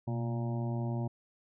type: harmonic tone with a mistuned harmonic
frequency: 116.6 Hz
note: A#2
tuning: 1 cent sharp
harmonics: 1 / 2 / 3 / 5 / 6 / 7 / 8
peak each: -32 / -38 / -42 / -46 / -48 / -49 / -50 dBFS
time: 0.07-1.08 s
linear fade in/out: 10 ms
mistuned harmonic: 1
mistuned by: +85 cents
effects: none